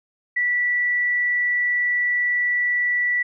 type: tone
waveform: sine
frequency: 1958 Hz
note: B6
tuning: 15 cents flat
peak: -18 dBFS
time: 0.36-3.23 s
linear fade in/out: 10 ms
effects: none